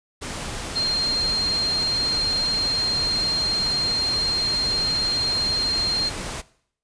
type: tone in noise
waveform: sine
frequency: 4196 Hz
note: C8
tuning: 4 cents sharp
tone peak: -20 dBFS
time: 0.75-6.1 s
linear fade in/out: 20 ms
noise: pink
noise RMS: -31 dBFS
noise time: 0.21-6.42 s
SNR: +8 dB
effects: noise-tail reverb RT60 0.6 s tail -19 dB re dry + resampled to 22050 Hz